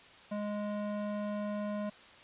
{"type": "tone with band-pass filter", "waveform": "square", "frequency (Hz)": 207.7, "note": "G#3", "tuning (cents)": 0, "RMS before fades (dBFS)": -36, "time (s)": [0.31, 1.9], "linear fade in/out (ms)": 10, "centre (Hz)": 520, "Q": 0.95, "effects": ["white hiss -55 dBFS RMS until 2.23 s", "resampled to 8000 Hz"]}